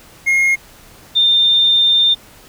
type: tone pair in turn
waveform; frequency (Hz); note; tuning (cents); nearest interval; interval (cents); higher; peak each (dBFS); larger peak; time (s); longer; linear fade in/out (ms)
triangle / sine; 2146 / 3609; C7 / A7; +43 / +43; major sixth; 900; second; -9; neither; 0.26-0.56 / 1.15-2.15; second; 20
effects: pink hiss -43 dBFS RMS until 2.48 s